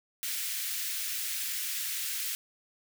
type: high-pass noise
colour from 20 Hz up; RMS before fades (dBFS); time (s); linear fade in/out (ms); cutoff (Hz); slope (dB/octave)
white; -34; 0.23-2.35; 0; 1700; 24
effects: none